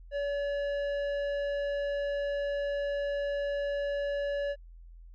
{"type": "tone with tanh clipping", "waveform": "sine", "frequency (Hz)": 570, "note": "C#5", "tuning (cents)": 48, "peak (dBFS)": -31, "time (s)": [0.11, 4.56], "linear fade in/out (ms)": 50, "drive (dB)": 11, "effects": ["added 42 Hz sine -47 dBFS peak until 5.14 s"]}